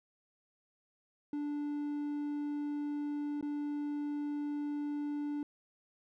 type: tone with dropouts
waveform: triangle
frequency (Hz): 292.5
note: D4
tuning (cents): -7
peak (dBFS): -32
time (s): 1.33-5.43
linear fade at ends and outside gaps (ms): 2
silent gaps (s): 3.411-3.426
effects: none